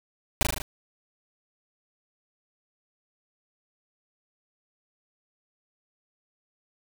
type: noise with echo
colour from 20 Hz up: pink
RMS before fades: -20 dBFS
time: 0.41-0.43 s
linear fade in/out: 0 ms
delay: 38 ms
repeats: 5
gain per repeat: -3 dB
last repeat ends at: 0.62 s
effects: none